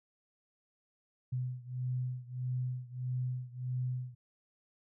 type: beating tone pair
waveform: sine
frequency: 125.6 / 127.2 Hz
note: B2 / C3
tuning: +30 / -48 cents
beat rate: 1.6 Hz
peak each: -36 / -38 dBFS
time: 1.32-4.15 s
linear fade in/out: 10 ms
effects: none